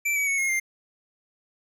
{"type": "tone with pitch steps", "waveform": "square", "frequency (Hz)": [2335, 2274, 2214, 2156, 2100], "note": ["D7", "C#7", "C#7", "C#7", "C7"], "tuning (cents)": [-11, 44, -3, -49, 6], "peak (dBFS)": -23, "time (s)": [0.05, 0.6], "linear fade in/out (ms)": 10, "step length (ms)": 110, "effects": ["resampled to 32000 Hz"]}